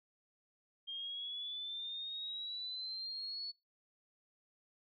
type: exponential sweep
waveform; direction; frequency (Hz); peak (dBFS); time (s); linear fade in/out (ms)
sine; up; 3200 to 4432; -40; 0.87-3.52; 20
effects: noise-tail reverb RT60 0.3 s tail -26 dB re dry